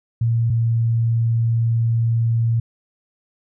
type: tone pair in turn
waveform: sine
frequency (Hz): 115.8 / 115.25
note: A#2 / A#2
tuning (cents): -11 / -19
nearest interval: unison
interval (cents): 8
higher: first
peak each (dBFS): -15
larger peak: neither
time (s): 0.21-0.5 / 0.5-2.6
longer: second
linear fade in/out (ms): 5
effects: none